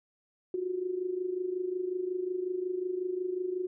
sine tone with amplitude modulation, 365.5 Hz, F#4, 21 cents flat, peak -27 dBFS, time 0.54-3.67 s, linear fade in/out 2 ms, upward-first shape sine, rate 25.5 Hz, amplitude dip 70%, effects none

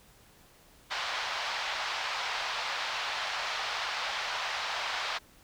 pink band-pass noise, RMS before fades -34 dBFS, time 0.9-5.19 s, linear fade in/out 20 ms, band 740 to 4800 Hz, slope 24 dB/octave, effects pink hiss -59 dBFS RMS until 5.43 s

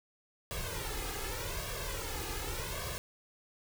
pink noise with flanger, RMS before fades -38 dBFS, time 0.51-2.98 s, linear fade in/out 0 ms, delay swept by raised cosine 1.8 to 2.43 ms, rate 0.85 Hz, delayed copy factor +0.85, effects none

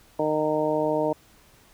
harmonic tone, 153.6 Hz, D#3, 22 cents flat, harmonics 1 / 2 / 3 / 4 / 5 / 6, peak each -36 / -28 / -27 / -25 / -35 / -30 dBFS, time 0.19-1.13 s, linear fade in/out 5 ms, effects pink hiss -56 dBFS RMS until 1.73 s

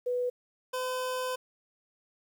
sine / 25% pulse tone pair in turn, 493.9 / 509 Hz, B4 / C5, 0 / -48 cents, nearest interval minor second, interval 52 cents, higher second, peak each -27 dBFS, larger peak neither, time 0.06-0.3 / 0.73-1.36 s, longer second, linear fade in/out 10 ms, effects 10-bit

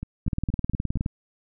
two click trains, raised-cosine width 5 ms, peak -19 / -13 dBFS, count 5 / 16, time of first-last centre 0.03-0.971 / 0.28-1.061 s, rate 4.25 / 19.2 Hz, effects none

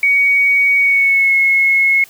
sine tone with pitch glide, 2245 to 2176 Hz, C#7 to C#7, +21 to -33 cents, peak -9 dBFS, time 0.03-2.04 s, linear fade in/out 2 ms, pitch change -54 cents, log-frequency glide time 0.79-1.35 s, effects white hiss -43 dBFS RMS until 2.09 s

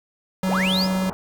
white low-pass noise, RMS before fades -34 dBFS, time 0.43-1.13 s, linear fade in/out 0 ms, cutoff 1100 Hz, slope 24 dB/octave
square tone, 187.8 Hz, F#3, 26 cents sharp, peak -21 dBFS, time 0.43-1.1 s, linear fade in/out 5 ms
triangle linear sweep, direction up, 82.41 to 5390 Hz, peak -20 dBFS, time 0.47-0.88 s, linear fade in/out 50 ms
effects none

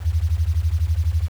sine beating tone pair, 74.9 / 86.9 Hz, D2 / F2, +35 / -8 cents, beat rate 12 Hz, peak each -20 dBFS, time 0-1.29 s, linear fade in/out 50 ms, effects 7-bit

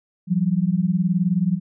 sine beating tone pair, 170.3 / 189.3 Hz, F3 / F#3, -43 / +40 cents, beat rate 19 Hz, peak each -20 / -20 dBFS, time 0.27-1.6 s, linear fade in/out 50 ms, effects none

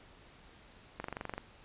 click train, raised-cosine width 0.5 ms, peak -23 dBFS, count 10, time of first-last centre 1-1.38 s, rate 23.7 Hz, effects pink hiss -58 dBFS RMS until 1.64 s + resampled to 8000 Hz

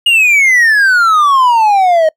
triangle exponential sweep, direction down, 2881 to 618 Hz, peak -4 dBFS, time 0.06-2.09 s, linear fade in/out 5 ms, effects noise-tail reverb RT60 0.1 s tail -24 dB re dry

